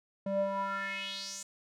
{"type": "tone with band-pass filter sweep", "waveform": "square", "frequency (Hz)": 196, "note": "G3", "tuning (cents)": 0, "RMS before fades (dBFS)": -35, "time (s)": [0.26, 1.43], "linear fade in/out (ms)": 5, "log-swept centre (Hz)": [420, 7600], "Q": 4.3, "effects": []}